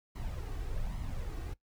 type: noise with flanger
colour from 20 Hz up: brown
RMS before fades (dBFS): -37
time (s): 0.15-1.54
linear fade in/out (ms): 10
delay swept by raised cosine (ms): 0.96 to 2.66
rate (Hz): 1.2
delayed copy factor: +0.55
effects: noise-tail reverb RT60 0.1 s tail -18 dB re dry